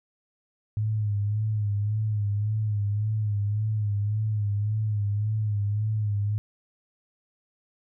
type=tone with vibrato; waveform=sine; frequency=105.2 Hz; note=G#2; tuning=23 cents sharp; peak=-23 dBFS; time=0.77-6.38 s; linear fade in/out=0 ms; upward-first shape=sine; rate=1.8 Hz; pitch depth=58 cents each way; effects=none